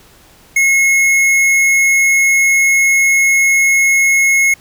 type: tone with tanh clipping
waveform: sine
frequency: 2171 Hz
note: C#7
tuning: 37 cents flat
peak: -10 dBFS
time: 0.56-4.54 s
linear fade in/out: 5 ms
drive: 16 dB
effects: pink hiss -45 dBFS RMS until 4.6 s